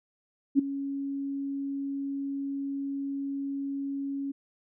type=tone with ADSR envelope; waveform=sine; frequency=277.2 Hz; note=C#4; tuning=in tune; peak=-15 dBFS; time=0.55-4.32 s; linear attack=39 ms; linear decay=9 ms; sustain=-15 dB; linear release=11 ms; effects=none